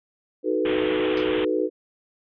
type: chord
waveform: sine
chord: B dominant seventh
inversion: first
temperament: equal with one note detuned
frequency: 311.1 / 370 / 437.5 / 493.9 Hz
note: D#4 / F#4 / A4 / B4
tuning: 0 / 0 / -10 / 0 cents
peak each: -26 dBFS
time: 0.43-1.7 s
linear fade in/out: 50 ms
type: low-pass noise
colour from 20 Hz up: white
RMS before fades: -32 dBFS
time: 0.65-1.45 s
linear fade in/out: 5 ms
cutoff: 3400 Hz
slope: 96 dB/octave
type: noise with exponential decay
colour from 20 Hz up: white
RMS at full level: -32 dBFS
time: 1.17-1.33 s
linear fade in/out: 1 ms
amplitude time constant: 33 ms
effects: resampled to 11025 Hz